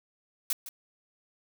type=noise with echo; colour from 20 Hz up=blue; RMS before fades=-28 dBFS; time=0.5-0.53 s; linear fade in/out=2 ms; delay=160 ms; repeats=1; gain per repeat=-13 dB; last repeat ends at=0.69 s; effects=none